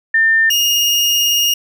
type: tone pair in turn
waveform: sine / 30% pulse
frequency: 1800 / 2847 Hz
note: A6 / F7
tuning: +39 / +33 cents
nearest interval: minor sixth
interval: 794 cents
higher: second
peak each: -9 dBFS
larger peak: neither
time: 0.14-0.5 / 0.5-1.54 s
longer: second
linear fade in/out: 5 ms
effects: none